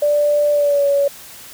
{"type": "tone with pitch glide", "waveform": "sine", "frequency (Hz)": [587.3, 564], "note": ["D5", "C#5"], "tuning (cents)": [0, 30], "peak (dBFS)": -12, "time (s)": [0.02, 1.08], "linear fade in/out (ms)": 5, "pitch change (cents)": -70, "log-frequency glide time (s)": [0.51, 0.86], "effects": ["white hiss -38 dBFS RMS until 1.53 s"]}